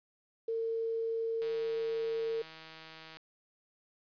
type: tone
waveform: sine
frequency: 453.8 Hz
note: A#4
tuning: 47 cents flat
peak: -31 dBFS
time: 0.48-2.42 s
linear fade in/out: 5 ms
type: click train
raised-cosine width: 0.2 ms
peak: -32 dBFS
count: 281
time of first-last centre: 1.42-3.17 s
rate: 160 Hz
effects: resampled to 11025 Hz + 11-bit

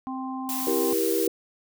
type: harmonic tone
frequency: 261.6 Hz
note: C4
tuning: in tune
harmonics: 1 / 3 / 4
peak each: -31 / -36 / -37 dBFS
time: 0.07-0.93 s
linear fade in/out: 0 ms
type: noise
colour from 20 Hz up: blue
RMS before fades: -31 dBFS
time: 0.49-1.27 s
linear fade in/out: 0 ms
type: chord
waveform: sine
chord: E diminished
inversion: none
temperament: just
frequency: 329.6 / 395.6 / 474.7 Hz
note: E4 / G4 / Bb4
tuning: 0 / +16 / +31 cents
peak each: -27 / -26 / -27 dBFS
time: 0.67-1.28 s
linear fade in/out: 2 ms
effects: none

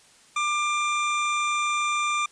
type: tone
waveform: 25% pulse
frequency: 1191 Hz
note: D6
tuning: 24 cents sharp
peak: -19 dBFS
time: 0.36-2.26 s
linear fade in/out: 5 ms
effects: white hiss -55 dBFS RMS until 2.31 s + resampled to 22050 Hz

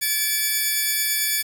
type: tone pair together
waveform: 5% pulse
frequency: 1728 / 2307 Hz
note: A6 / D7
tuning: -32 / -31 cents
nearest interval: perfect fourth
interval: 501 cents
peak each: -13 dBFS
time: 0.01-1.43 s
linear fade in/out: 20 ms
effects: 7-bit

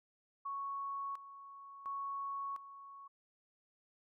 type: tone with tremolo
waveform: sine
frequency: 1108.7 Hz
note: C#6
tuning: in tune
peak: -38 dBFS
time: 0.45-3.08 s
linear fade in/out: 10 ms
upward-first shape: square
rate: 0.71 Hz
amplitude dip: 75%
effects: none

